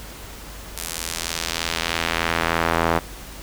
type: tone with band-pass filter sweep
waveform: sawtooth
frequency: 83.2 Hz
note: E2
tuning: 17 cents sharp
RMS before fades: -24 dBFS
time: 0.77-2.99 s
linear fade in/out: 5 ms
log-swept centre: 11000 to 930 Hz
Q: 0.86
effects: added 50 Hz sine -39 dBFS peak until 3.42 s + pink hiss -39 dBFS RMS until 3.42 s